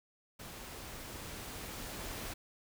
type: noise with level ramp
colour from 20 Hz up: pink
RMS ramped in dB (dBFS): -48 to -42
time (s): 0.39-2.34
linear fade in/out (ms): 10
effects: none